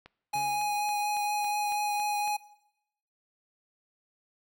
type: click train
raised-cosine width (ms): 0.3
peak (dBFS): -31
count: 9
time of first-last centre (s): 0.06-2.276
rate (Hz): 3.61
type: tone with vibrato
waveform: square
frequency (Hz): 830.6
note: G#5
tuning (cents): 0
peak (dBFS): -28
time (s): 0.33-2.37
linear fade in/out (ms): 10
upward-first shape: triangle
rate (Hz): 4.2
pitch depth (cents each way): 12
type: tone with exponential decay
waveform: sawtooth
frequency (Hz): 138.59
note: C#3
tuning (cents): 0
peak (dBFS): -38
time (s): 0.35-1.09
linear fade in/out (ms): 5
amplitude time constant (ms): 160
effects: noise-tail reverb RT60 0.8 s tail -19 dB re dry